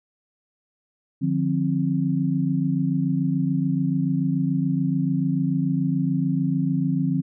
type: tone cluster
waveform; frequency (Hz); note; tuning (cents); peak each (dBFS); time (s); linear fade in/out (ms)
sine; 150.5 / 177.4 / 264.5; D3 / F3 / C4; +43 / +27 / +19; -24; 1.21-7.22; 20
effects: none